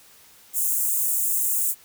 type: high-pass noise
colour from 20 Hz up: white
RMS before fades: -23 dBFS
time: 0.53-1.75 s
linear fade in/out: 50 ms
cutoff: 7100 Hz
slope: 48 dB/octave
effects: white hiss -52 dBFS RMS until 1.84 s

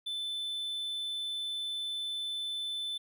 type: tone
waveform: triangle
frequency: 3520 Hz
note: A7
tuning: in tune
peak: -32 dBFS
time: 0.06-2.98 s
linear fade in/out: 10 ms
effects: none

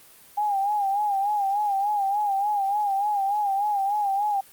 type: tone with vibrato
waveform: sine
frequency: 810 Hz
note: G#5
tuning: 43 cents flat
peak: -21 dBFS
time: 0.37-4.41 s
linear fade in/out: 10 ms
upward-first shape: sine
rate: 3.4 Hz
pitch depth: 72 cents each way
effects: white hiss -51 dBFS RMS until 4.52 s + Opus 32 kbps

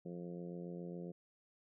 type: harmonic tone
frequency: 87.31 Hz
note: F2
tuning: in tune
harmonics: 2 / 3 / 4 / 5 / 6 / 7 / 8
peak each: -45 / -56 / -50 / -52 / -53 / -63 / -64 dBFS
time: 0.05-1.12 s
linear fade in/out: 10 ms
effects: none

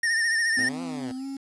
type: tone with vibrato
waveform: square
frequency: 1824 Hz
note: A#6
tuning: 38 cents flat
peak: -22 dBFS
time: 0.03-0.69 s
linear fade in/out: 5 ms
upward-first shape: sine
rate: 14 Hz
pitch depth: 49 cents each way
type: tone with pitch glide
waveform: triangle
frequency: 257.3 to 272.1 Hz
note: C4 to C#4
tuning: -29 to -32 cents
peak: -29 dBFS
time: 0.57-1.37 s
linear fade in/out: 5 ms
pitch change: +97 cents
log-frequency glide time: 1.15-1.26 s
type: linear two-way sweep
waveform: 10% pulse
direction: up then down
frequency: 98.1 to 174.61 to 115.3 Hz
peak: -28 dBFS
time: 0.58-1.12 s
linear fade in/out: 5 ms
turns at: 0.82 s
effects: resampled to 22050 Hz + 8-bit

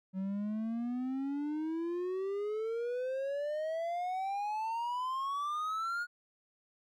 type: exponential sweep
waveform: triangle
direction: up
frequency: 186.6 to 1448 Hz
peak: -31 dBFS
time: 0.13-6.07 s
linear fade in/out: 50 ms
effects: none

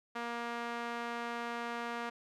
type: tone with band-pass filter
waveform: sawtooth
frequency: 235.9 Hz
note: A#3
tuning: 21 cents sharp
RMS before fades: -39 dBFS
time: 0.15-2.1 s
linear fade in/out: 10 ms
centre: 1300 Hz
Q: 0.92
effects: none

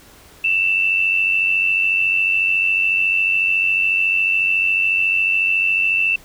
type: tone pair together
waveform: sine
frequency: 2656 / 2750 Hz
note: E7 / F7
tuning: +12 / -27 cents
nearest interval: minor second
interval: 61 cents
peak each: -15 / -23 dBFS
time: 0.44-6.16 s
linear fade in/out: 5 ms
effects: pink hiss -46 dBFS RMS until 6.24 s

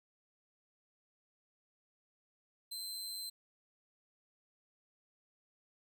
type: tone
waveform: sawtooth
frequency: 4098 Hz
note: C8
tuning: 37 cents flat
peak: -38 dBFS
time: 2.71-3.3 s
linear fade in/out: 10 ms
effects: none

